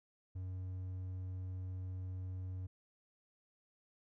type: tone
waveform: triangle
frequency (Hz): 92.6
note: F#2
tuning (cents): +2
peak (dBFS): -38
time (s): 0.35-2.67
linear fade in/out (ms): 10
effects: none